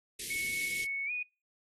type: band-stop noise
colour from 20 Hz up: white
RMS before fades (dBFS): -39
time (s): 0.19-0.85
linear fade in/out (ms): 5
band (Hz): 470 to 2000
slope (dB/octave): 48
type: tone with pitch glide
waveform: sine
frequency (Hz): 2213 to 2470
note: C#7 to D#7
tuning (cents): -3 to -13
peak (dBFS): -32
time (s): 0.3-1.23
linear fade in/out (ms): 5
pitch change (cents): +190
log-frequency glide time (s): 1.06-1.11
effects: noise-tail reverb RT60 0.3 s tail -26 dB re dry + AAC 32 kbps